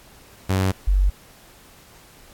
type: tone pair in turn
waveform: sawtooth / sine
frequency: 94.8 / 47.62 Hz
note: F#2 / G1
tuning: +43 / -49 cents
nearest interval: octave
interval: 1192 cents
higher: first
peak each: -14 dBFS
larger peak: neither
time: 0.49-0.72 / 0.87-1.1 s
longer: neither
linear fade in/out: 10 ms
effects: pink hiss -49 dBFS RMS until 2.33 s + AAC 64 kbps